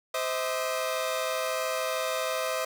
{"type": "tone cluster", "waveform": "sawtooth", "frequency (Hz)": [518, 641, 1209], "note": ["C5", "E5", "D6"], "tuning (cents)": [-17, -49, 50], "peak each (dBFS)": [-28, -27, -32], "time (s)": [0.14, 2.65], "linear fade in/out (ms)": 5, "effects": []}